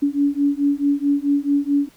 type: beating tone pair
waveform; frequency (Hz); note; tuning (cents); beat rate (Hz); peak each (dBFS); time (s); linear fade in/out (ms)
sine; 282.4 / 287; C#4 / D4; +32 / -40; 4.6; -19; 0.02-1.89; 10
effects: pink hiss -53 dBFS RMS until 1.96 s